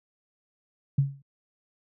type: tone with exponential decay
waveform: sine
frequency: 138.59 Hz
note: C#3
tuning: in tune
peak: -15 dBFS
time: 0.98-1.22 s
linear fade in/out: 5 ms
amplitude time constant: 51 ms
effects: high-pass 80 Hz 12 dB/octave